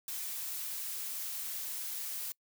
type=noise; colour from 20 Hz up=blue; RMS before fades=-39 dBFS; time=0.08-2.32 s; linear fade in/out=2 ms; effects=noise-tail reverb RT60 0.1 s tail -25 dB re dry